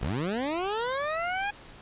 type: linear sweep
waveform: 20% pulse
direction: up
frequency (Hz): 47.79 to 830.6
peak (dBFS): -23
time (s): 0.01-1.51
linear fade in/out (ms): 10
effects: pink hiss -49 dBFS RMS until 1.81 s + resampled to 8000 Hz